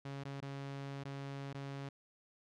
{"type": "tone with dropouts", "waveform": "sawtooth", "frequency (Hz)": 138.59, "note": "C#3", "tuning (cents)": 0, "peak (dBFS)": -38, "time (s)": [0.05, 1.89], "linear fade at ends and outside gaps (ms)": 5, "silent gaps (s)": [[0.237, 0.251], [0.405, 0.423], [1.037, 1.051], [1.531, 1.545]], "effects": ["low-pass 5000 Hz 12 dB/octave"]}